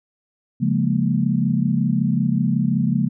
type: chord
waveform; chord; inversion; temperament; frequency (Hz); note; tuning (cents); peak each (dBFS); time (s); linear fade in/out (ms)
sine; Bb minor seventh; first; equal; 138.59 / 174.61 / 207.7 / 233.1; Db3 / F3 / Ab3 / Bb3; 0 / 0 / 0 / 0; -22; 0.6-3.09; 20
effects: none